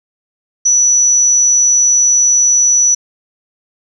sine tone, 5920 Hz, F#8, in tune, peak -7 dBFS, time 0.65-2.95 s, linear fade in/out 10 ms, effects 8-bit

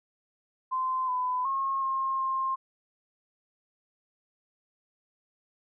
sine tone with pitch steps, 1035 / 1004 / 1081 / 1068 / 1061 Hz, C6 / B5 / C#6 / C6 / C6, -19 / +28 / -44 / +35 / +24 cents, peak -26 dBFS, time 0.71-2.56 s, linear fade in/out 20 ms, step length 370 ms, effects none

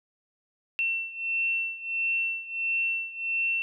sine beating tone pair, 2700 / 2701.5 Hz, E7 / E7, +41 / +42 cents, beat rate 1.5 Hz, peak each -28 / -31 dBFS, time 0.79-3.62 s, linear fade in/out 0 ms, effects none

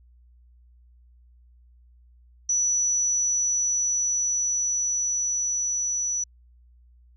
sine tone with level ramp, 5920 Hz, F#8, in tune, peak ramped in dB -20 to -24 dBFS, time 2.49-6.24 s, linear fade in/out 5 ms, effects added 60 Hz sine -52 dBFS peak until 7.16 s

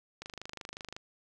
click train, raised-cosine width 0.2 ms, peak -24 dBFS, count 20, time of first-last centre 0.22-0.965 s, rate 25.5 Hz, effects none

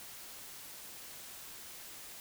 silence, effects white hiss -49 dBFS RMS until 2.2 s

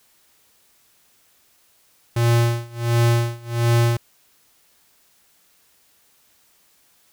square tone with tremolo, 117.7 Hz, A#2, 17 cents sharp, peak -14 dBFS, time 2.16-3.97 s, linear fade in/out 5 ms, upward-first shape sine, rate 1.4 Hz, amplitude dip 95%, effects white hiss -59 dBFS RMS until 7.12 s

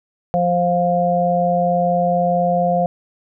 harmonic tone, 175.6 Hz, F3, 10 cents sharp, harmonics 1 / 3 / 4, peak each -20 / -19 / -17 dBFS, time 0.34-2.86 s, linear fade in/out 0 ms, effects none

